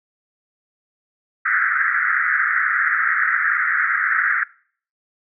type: band-pass noise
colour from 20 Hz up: pink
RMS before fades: -19 dBFS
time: 1.45-4.44 s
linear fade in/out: 10 ms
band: 1300 to 2000 Hz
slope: 96 dB/octave
effects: noise-tail reverb RT60 0.5 s tail -22 dB re dry